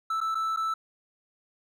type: tone with dropouts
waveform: triangle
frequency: 1318 Hz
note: E6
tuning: 1 cent flat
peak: -24 dBFS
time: 0.1-0.74 s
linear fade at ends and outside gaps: 5 ms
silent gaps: 0.205-0.212 / 0.347-0.352 / 0.563-0.571 s
effects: none